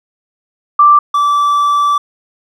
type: tone pair in turn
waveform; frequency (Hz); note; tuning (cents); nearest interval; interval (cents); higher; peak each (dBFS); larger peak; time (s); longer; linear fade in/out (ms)
sine / triangle; 1174.7 / 1161.2; D6 / D6; 0 / -20; unison; 20; first; -3 / -7; first; 0.79-0.99 / 1.14-1.98; second; 5
effects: none